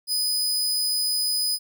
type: tone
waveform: sawtooth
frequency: 4993 Hz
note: D#8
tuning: 5 cents sharp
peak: -19 dBFS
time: 0.07-1.59 s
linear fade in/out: 50 ms
effects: none